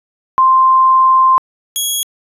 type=tone pair in turn; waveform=sine / 10% pulse; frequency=1046.5 / 3322 Hz; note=C6 / G#7; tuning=0 / 0 cents; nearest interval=octave + minor sixth; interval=2000 cents; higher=second; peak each=-6 dBFS; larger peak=neither; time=0.38-1.38 / 1.76-2.03 s; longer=first; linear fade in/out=0 ms; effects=resampled to 32000 Hz